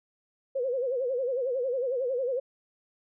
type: tone with vibrato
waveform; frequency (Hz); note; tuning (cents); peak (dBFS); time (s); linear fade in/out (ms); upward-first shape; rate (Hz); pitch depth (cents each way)
sine; 510; C5; -44; -26; 0.55-2.4; 10; sine; 11; 120
effects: none